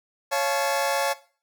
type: chord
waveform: sawtooth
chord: Db augmented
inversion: none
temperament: just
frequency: 554.4 / 693 / 866.2 Hz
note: Db5 / F5 / A5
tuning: 0 / -14 / -27 cents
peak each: -21 / -25 / -23 dBFS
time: 0.31-1.14 s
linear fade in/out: 20 ms
effects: noise-tail reverb RT60 0.4 s tail -17 dB re dry